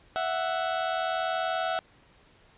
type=tone pair together; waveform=30% pulse; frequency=659.7 / 740 Hz; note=E5 / F#5; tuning=+1 / 0 cents; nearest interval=major second; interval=199 cents; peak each=-27 dBFS; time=0.16-1.79 s; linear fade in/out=0 ms; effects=pink hiss -59 dBFS RMS until 2.57 s + resampled to 8000 Hz